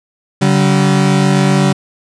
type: tone pair together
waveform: 35% pulse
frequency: 143.16 / 191.1 Hz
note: D3 / G3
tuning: -44 / -44 cents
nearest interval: perfect fourth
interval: 500 cents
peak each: -10 dBFS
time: 0.41-1.73 s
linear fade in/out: 10 ms
effects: resampled to 22050 Hz